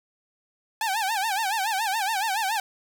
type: tone with vibrato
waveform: sawtooth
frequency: 830.6 Hz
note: G#5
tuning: in tune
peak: -20 dBFS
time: 0.81-2.6 s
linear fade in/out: 2 ms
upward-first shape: sine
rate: 7.1 Hz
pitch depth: 170 cents each way
effects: 10-bit